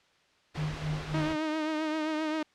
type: band-stop noise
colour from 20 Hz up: pink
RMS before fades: -39 dBFS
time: 0.54-1.34 s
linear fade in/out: 20 ms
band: 100 to 210 Hz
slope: 48 dB/octave
type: tone with tremolo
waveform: sine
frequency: 152.7 Hz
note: D#3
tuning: 32 cents flat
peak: -28 dBFS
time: 0.57-1.36 s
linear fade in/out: 10 ms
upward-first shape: sine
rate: 3.7 Hz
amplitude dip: 85%
type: tone with vibrato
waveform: sawtooth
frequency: 311.1 Hz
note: D#4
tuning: in tune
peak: -25 dBFS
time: 1.14-2.43 s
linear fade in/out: 5 ms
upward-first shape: triangle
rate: 7.6 Hz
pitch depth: 48 cents each way
effects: white hiss -65 dBFS RMS until 2.54 s + low-pass 4000 Hz 12 dB/octave